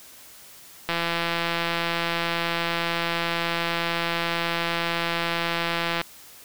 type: click train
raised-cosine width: 0.3 ms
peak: -9 dBFS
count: 867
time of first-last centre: 0.89-6.014 s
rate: 169 Hz
effects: white hiss -47 dBFS RMS until 6.44 s